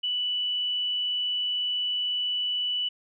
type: tone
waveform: sine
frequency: 2966 Hz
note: F#7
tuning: 4 cents sharp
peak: -25 dBFS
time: 0.03-2.89 s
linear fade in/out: 10 ms
effects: none